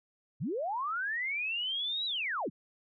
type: linear two-way sweep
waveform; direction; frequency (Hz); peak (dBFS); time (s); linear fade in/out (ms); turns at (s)
sine; up then down; 99.3 to 3951 to 99.3; -31; 0.4-2.5; 20; 2.06
effects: none